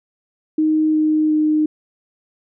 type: tone with pitch steps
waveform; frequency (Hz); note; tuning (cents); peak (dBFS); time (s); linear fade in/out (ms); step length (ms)
sine; 311.1 / 309 / 306.8; D#4 / D#4 / D#4; 0 / -12 / -24; -13; 0.58-1.66; 5; 360
effects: none